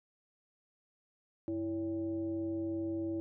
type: tone with frequency modulation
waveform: sine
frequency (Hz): 329.6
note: E4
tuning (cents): 0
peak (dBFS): -33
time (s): 1.48-3.2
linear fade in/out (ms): 0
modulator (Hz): 234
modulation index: 0.53
effects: none